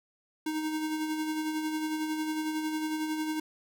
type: tone with tremolo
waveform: square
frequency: 311.1 Hz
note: D#4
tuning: in tune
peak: -29 dBFS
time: 0.46-3.4 s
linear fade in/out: 5 ms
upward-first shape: sine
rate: 11 Hz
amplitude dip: 40%
effects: none